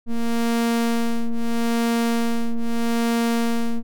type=ring-modulated tone; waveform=square; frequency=116.4 Hz; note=A#2; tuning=2 cents flat; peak=-16 dBFS; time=0.06-3.83 s; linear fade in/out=50 ms; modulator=116 Hz; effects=none